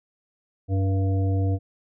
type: harmonic tone with a mistuned harmonic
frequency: 96 Hz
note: G2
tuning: 36 cents flat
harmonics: 1 / 3 / 5 / 7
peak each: -20 / -30 / -34 / -37 dBFS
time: 0.68-1.59 s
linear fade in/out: 50 ms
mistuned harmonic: 7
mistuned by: +34 cents
effects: none